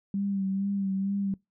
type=tone with vibrato; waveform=sine; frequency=196 Hz; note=G3; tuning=in tune; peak=-26 dBFS; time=0.14-1.34 s; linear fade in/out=2 ms; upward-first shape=sine; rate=2.2 Hz; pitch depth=36 cents each way; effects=noise-tail reverb RT60 0.2 s tail -24 dB re dry